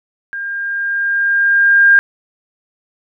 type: tone with level ramp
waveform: sine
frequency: 1606 Hz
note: G6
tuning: 41 cents sharp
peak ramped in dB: -21 to -4 dBFS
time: 0.33-1.99 s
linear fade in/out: 0 ms
effects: none